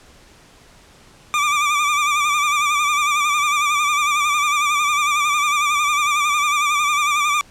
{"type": "tone with vibrato", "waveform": "25% pulse", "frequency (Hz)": 1181, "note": "D6", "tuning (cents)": 9, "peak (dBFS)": -12, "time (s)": [1.34, 7.41], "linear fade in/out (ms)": 0, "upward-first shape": "sine", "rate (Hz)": 11, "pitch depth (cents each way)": 57, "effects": ["pink hiss -48 dBFS RMS until 7.5 s", "low-pass 9000 Hz 12 dB/octave"]}